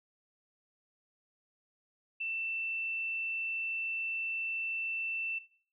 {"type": "tone", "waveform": "sine", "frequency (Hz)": 2673, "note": "E7", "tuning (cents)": 23, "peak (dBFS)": -33, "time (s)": [2.2, 5.39], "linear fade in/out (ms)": 10, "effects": ["noise-tail reverb RT60 0.5 s tail -19 dB re dry"]}